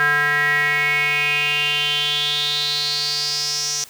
square tone with band-pass filter sweep, 146.83 Hz, D3, in tune, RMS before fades -20 dBFS, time 0-3.84 s, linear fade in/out 0 ms, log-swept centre 1600 to 5900 Hz, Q 6.9, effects white hiss -44 dBFS RMS until 3.89 s

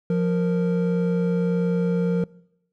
triangle tone pair together, 175.4 / 464.6 Hz, F3 / A#4, +8 / -6 cents, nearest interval octave + perfect fourth, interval 1686 cents, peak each -18 / -23 dBFS, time 0.1-2.24 s, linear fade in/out 2 ms, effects noise-tail reverb RT60 0.8 s tail -23 dB re dry

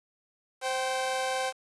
sawtooth tone pair together, 523.3 / 772.7 Hz, C5 / G5, 0 / -25 cents, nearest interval perfect fifth, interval 675 cents, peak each -27 dBFS, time 0.61-1.53 s, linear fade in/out 50 ms, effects resampled to 24000 Hz + 8-bit

